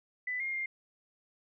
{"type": "tone with pitch steps", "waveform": "sine", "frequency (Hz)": [1996, 2128, 2114], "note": ["B6", "C7", "C7"], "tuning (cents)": [18, 29, 17], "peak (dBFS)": -32, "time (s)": [0.27, 0.66], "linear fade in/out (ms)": 5, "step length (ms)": 130, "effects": []}